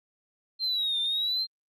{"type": "exponential two-way sweep", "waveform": "sine", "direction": "down then up", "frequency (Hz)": [4186, 3574, 4186], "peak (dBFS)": -24, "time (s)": [0.59, 1.47], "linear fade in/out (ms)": 50, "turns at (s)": 1, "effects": ["tanh soft clip ceiling -22 dBFS", "Opus 48 kbps"]}